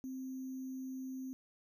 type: tone with sample-and-hold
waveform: sine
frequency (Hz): 261.6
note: C4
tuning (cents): 0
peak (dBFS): -40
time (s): 0.04-1.33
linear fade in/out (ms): 0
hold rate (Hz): 6300
effects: none